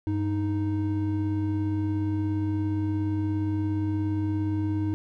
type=tone pair together; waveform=triangle; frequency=97.99 / 311.1 Hz; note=G2 / D#4; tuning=0 / 0 cents; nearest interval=octave + minor sixth; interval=2000 cents; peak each=-25 dBFS; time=0.07-4.94 s; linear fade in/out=0 ms; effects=none